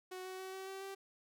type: tone with pitch steps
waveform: sawtooth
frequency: 370 / 373.9 / 377.8 / 381.7 / 385.7 / 389.7 Hz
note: F#4 / F#4 / F#4 / G4 / G4 / G4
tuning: 0 / +18 / +36 / -46 / -28 / -10 cents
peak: -40 dBFS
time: 0.11-0.95 s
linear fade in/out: 10 ms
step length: 140 ms
effects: none